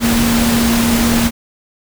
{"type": "tone in noise", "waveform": "sine", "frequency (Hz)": 233.1, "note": "A#3", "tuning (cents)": 0, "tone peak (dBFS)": -12, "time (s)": [0, 1.31], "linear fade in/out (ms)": 50, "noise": "pink", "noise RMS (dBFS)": -17, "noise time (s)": [0, 1.31], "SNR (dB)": 2, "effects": []}